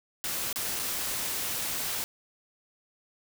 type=noise with dropouts; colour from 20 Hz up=white; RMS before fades=-32 dBFS; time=0.24-2.04 s; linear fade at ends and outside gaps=0 ms; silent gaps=0.528-0.559 / 0.792-0.796 s; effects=none